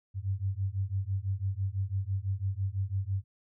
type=beating tone pair; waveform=sine; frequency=94.2 / 100.2 Hz; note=F#2 / G2; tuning=+32 / +38 cents; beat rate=6 Hz; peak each=-32 / -32 dBFS; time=0.14-3.24 s; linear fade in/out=50 ms; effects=none